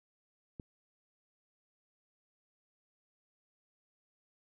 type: click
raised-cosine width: 3 ms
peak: -30 dBFS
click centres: 0.598 s
effects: none